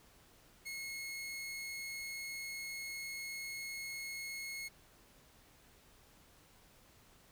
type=tone; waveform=sawtooth; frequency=2171 Hz; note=C#7; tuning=37 cents flat; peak=-38 dBFS; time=0.65-4.69 s; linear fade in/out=20 ms; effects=pink hiss -64 dBFS RMS until 7.31 s